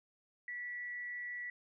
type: tone with amplitude modulation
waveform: sine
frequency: 1951 Hz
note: B6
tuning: 22 cents flat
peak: -38 dBFS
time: 0.48-1.5 s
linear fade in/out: 2 ms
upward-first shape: sine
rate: 212 Hz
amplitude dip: 35%
effects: none